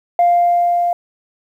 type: tone with level ramp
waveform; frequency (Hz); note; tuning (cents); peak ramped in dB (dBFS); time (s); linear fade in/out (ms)
sine; 698.5; F5; 0; -7 to -13; 0.19-0.93; 2
effects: tanh soft clip ceiling -6 dBFS + 8-bit